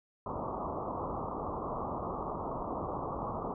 white low-pass noise, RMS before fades -37 dBFS, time 0.26-3.54 s, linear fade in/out 2 ms, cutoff 1200 Hz, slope 96 dB/octave, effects none

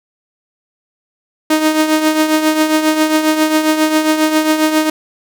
sawtooth tone with tremolo, 311.1 Hz, D#4, in tune, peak -4 dBFS, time 1.5-4.9 s, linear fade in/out 5 ms, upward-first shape triangle, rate 7.4 Hz, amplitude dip 65%, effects none

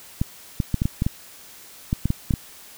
clicks, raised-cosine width 5 ms, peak -8 dBFS, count 12, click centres 0.215 / 0.602 / 0.743 / 0.819 / 0.855 / 1.021 / 1.065 / 1.929 / 2.056 / 2.104 / 2.308 / 2.338 s, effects white hiss -45 dBFS RMS until 2.77 s

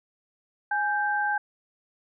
sine tone pair together, 830.6 / 1568 Hz, G#5 / G6, 0 / 0 cents, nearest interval major seventh, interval 1100 cents, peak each -26 dBFS, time 0.71-1.38 s, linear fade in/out 5 ms, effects none

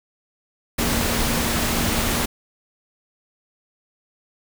sine tone in noise, 233.1 Hz, A#3, in tune, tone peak -28 dBFS, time 0.78-2.26 s, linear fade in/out 10 ms, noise pink, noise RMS -22 dBFS, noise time 0.78-2.26 s, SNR -9 dB, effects none

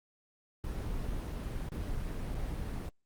brown noise with dropouts, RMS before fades -36 dBFS, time 0.64-2.89 s, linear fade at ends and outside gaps 1 ms, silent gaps 1.689-1.719 / 2.346-2.35 s, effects Opus 24 kbps

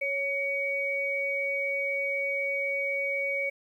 sine tone pair together, 554.4 / 2252 Hz, C#5 / C#7, 0 / +27 cents, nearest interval 2 octaves, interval 2427 cents, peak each -32 / -28 dBFS, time 0.01-3.5 s, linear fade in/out 10 ms, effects 10-bit

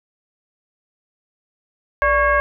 sine tone with frequency modulation, 1108.7 Hz, C#6, in tune, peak -13 dBFS, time 2.02-2.4 s, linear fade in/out 0 ms, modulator 524 Hz, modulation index 1.4, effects none

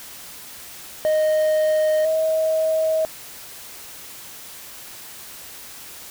triangle / sine tone pair in turn, 620 / 635.6 Hz, D#5 / D#5, -6 / +37 cents, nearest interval unison, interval 43 cents, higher second, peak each -14 / -17 dBFS, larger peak first, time 1.05-2.05 / 2.05-3.05 s, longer neither, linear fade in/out 0 ms, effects white hiss -39 dBFS RMS until 6.1 s

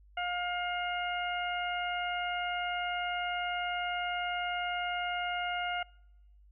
harmonic tone, 710 Hz, F5, 28 cents sharp, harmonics 1 / 2 / 3 / 4, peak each -34 / -37 / -39 / -40 dBFS, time 0.17-5.83 s, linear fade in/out 5 ms, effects noise-tail reverb RT60 0.9 s tail -26 dB re dry + added 50 Hz sine -56 dBFS peak until 6.51 s

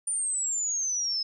sine exponential sweep, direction down, 9300 to 5140 Hz, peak -26 dBFS, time 0.07-1.23 s, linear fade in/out 5 ms, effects none

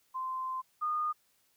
sine tone pair in turn, 1038 / 1224.8 Hz, C6 / D#6, -14 / -28 cents, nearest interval minor third, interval 286 cents, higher second, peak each -33 / -29 dBFS, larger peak second, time 0.14-0.62 / 0.81-1.13 s, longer first, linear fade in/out 20 ms, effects white hiss -71 dBFS RMS until 1.56 s

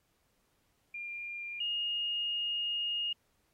sine tone pair in turn, 2399 / 2852 Hz, D7 / F7, +36 / +36 cents, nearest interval minor third, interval 300 cents, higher second, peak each -38 / -31 dBFS, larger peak second, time 0.94-1.6 / 1.6-3.13 s, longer second, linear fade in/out 5 ms, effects pink hiss -75 dBFS RMS until 3.53 s + AAC 48 kbps

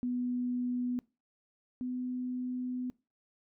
sine tone pair in turn, 247 / 251 Hz, B3 / B3, 0 / +28 cents, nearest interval unison, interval 28 cents, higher second, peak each -30 / -33 dBFS, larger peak first, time 0.03-0.99 / 1.81-2.9 s, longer second, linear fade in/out 0 ms, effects noise-tail reverb RT60 0.3 s tail -23 dB re dry

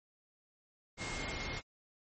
sine tone in noise, 2141 Hz, C7, 39 cents sharp, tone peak -44 dBFS, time 0.97-1.62 s, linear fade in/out 50 ms, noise pink, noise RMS -40 dBFS, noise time 0.97-1.62 s, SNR -7 dB, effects MP3 32 kbps

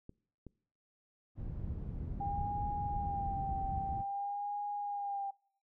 clicks, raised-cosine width 3 ms, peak -35 dBFS, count 3, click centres 0.094 / 0.467 / 1.755 s
white low-pass noise, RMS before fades -40 dBFS, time 1.35-4.05 s, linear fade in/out 50 ms, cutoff 110 Hz, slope 12 dB/octave
sine tone with vibrato, 801 Hz, G5, 37 cents sharp, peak -35 dBFS, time 2.2-5.31 s, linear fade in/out 10 ms, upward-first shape sine, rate 0.51 Hz, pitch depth 43 cents each way
effects noise-tail reverb RT60 0.6 s tail -24 dB re dry

